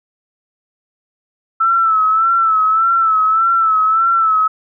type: tone with vibrato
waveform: sine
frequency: 1318.5 Hz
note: E6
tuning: in tune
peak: -10 dBFS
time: 1.6-4.48 s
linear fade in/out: 10 ms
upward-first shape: sine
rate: 1.7 Hz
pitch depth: 55 cents each way
effects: none